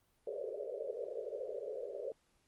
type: band-pass noise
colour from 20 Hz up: pink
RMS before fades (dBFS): -42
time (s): 0.27-2.12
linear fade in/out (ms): 2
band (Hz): 400 to 610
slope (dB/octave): 96
effects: pink hiss -75 dBFS RMS until 2.47 s + Opus 32 kbps